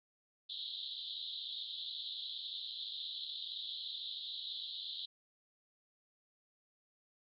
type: band-pass noise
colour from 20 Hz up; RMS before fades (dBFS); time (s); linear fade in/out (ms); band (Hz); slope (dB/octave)
white; -44; 0.49-5.06; 10; 3300 to 4100; 96
effects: none